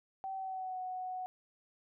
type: tone with pitch glide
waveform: sine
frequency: 769 to 739.8 Hz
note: G5 to F#5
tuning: -33 to 0 cents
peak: -37 dBFS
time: 0.24-1.26 s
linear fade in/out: 0 ms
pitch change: -67 cents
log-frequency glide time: 0.35-0.79 s
effects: none